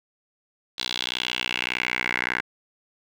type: tone with band-pass filter sweep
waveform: 10% pulse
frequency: 61.74 Hz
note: B1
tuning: in tune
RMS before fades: -28 dBFS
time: 0.78-2.41 s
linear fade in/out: 5 ms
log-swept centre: 3900 to 1800 Hz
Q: 3.8
effects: none